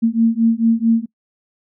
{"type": "beating tone pair", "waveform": "sine", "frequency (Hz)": [225.8, 230.3], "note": ["A3", "A#3"], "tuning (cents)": [45, -21], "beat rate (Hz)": 4.5, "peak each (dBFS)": -15, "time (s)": [0.02, 1.06], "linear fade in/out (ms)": 20, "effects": ["noise-tail reverb RT60 0.1 s tail -23 dB re dry"]}